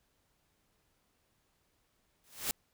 white noise with exponential growth, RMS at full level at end -30 dBFS, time 2.24-2.51 s, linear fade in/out 0 ms, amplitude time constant 58 ms, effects pink hiss -75 dBFS RMS until 2.73 s

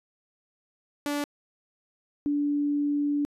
sawtooth / sine tone pair in turn, 290 / 290 Hz, D4 / D4, -22 / -22 cents, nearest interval unison, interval 0 cents, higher neither, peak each -23 dBFS, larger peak neither, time 1.06-1.24 / 2.26-3.25 s, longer second, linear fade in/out 0 ms, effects resampled to 32000 Hz

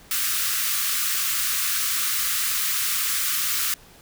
white high-pass noise, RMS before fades -24 dBFS, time 0.11-3.74 s, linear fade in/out 2 ms, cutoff 1100 Hz, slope 96 dB/octave, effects pink hiss -50 dBFS RMS until 4.01 s

